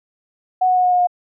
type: tone with pitch steps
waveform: sine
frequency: 740 / 734.9 / 729.8 / 724.8 / 719.8 / 714.8 Hz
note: F#5 / F#5 / F#5 / F#5 / F#5 / F5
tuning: 0 / -12 / -24 / -36 / -48 / +40 cents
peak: -12 dBFS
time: 0.61-1.072 s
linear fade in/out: 10 ms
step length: 77 ms
effects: none